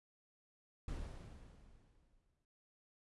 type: noise with exponential decay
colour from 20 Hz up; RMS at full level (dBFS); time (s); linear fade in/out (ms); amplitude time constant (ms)
brown; -42; 0.88-2.45; 2; 340
effects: resampled to 24000 Hz